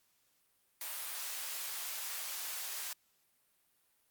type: high-pass noise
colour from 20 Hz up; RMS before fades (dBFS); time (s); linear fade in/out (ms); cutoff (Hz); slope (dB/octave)
white; -41; 0.81-2.93; 2; 760; 12
effects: white hiss -74 dBFS RMS until 4.1 s + Opus 48 kbps